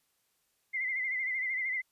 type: tone with vibrato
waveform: sine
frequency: 2063 Hz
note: C7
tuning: 25 cents flat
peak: -30 dBFS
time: 0.73-1.82 s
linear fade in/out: 20 ms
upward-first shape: sine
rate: 13 Hz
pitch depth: 63 cents each way
effects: white hiss -75 dBFS RMS until 1.91 s + resampled to 32000 Hz